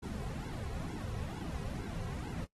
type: noise with flanger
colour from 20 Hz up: brown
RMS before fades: -40 dBFS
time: 0.02-2.46 s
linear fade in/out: 20 ms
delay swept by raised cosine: 1.6 to 3.4 ms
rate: 2.2 Hz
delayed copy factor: -0.85
effects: noise-tail reverb RT60 0.1 s tail -18 dB re dry + AAC 32 kbps